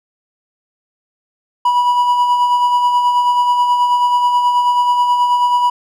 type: tone with tremolo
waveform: triangle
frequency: 977 Hz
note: B5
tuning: 19 cents flat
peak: -7 dBFS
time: 1.65-5.7 s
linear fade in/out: 5 ms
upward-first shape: sine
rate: 9.3 Hz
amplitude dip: 40%
effects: none